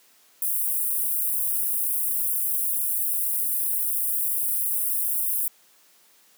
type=high-pass noise; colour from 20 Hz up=white; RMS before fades=-25 dBFS; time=0.42-5.48 s; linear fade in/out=2 ms; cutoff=9400 Hz; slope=48 dB/octave; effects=white hiss -58 dBFS RMS until 6.37 s + high-pass 200 Hz 12 dB/octave